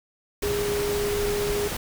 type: tone in noise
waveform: sine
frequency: 410.7 Hz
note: G#4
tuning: 19 cents flat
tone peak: -24 dBFS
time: 0.43-1.68 s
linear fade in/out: 5 ms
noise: pink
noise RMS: -30 dBFS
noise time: 0.42-1.77 s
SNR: +3 dB
effects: none